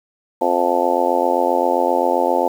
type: harmonic tone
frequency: 87.6 Hz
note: F2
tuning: 6 cents sharp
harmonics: 3 / 4 / 5 / 6 / 7 / 8 / 9 / 10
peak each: -26 / -23 / -26 / -20 / -24 / -22 / -26 / -20 dBFS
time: 0.41-2.48 s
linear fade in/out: 5 ms
effects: 7-bit